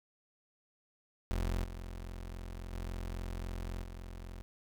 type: tone with level steps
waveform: 30% pulse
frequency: 43.65 Hz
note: F1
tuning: in tune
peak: -29 / -39 / -35 / -41 dBFS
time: 1.31-4.42 s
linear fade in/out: 0 ms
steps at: 1.63 / 2.72 / 3.82 s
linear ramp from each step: 20 ms
effects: none